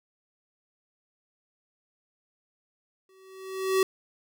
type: tone with exponential growth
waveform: square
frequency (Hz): 380.5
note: F#4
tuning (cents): +48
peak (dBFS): -19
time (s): 3.09-3.83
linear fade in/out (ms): 2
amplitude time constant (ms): 160
effects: none